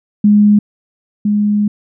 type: tone pair in turn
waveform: sine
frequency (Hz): 207.7 / 207.7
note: G#3 / G#3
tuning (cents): 0 / 0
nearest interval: unison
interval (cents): 0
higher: neither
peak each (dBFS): -5 / -10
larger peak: first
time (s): 0.24-0.59 / 1.25-1.68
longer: second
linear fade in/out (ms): 5
effects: none